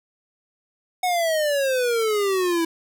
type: exponential sweep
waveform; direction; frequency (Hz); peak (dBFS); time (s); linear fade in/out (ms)
square; down; 740 to 326.5; -20; 1.03-2.65; 5
effects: none